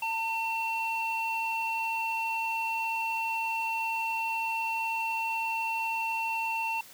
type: tone with low-pass filter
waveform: square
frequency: 903 Hz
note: A5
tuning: 45 cents sharp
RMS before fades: -31 dBFS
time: 0.02-6.81 s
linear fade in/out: 5 ms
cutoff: 2400 Hz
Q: 8.7
effects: white hiss -51 dBFS RMS until 6.93 s + high-pass 80 Hz 12 dB/octave